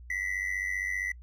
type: ring-modulated tone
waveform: triangle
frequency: 1988 Hz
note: B6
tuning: 11 cents sharp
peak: -25 dBFS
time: 0.1-1.12 s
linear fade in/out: 2 ms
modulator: 47.6 Hz
effects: noise-tail reverb RT60 0.1 s tail -26 dB re dry + added 60 Hz sine -45 dBFS peak until 1.22 s